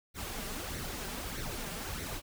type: noise with flanger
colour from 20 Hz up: pink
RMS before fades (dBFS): -39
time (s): 0.14-2.22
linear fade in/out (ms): 50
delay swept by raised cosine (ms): 0.49 to 5.09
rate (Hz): 1.6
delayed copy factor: +0.6
effects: none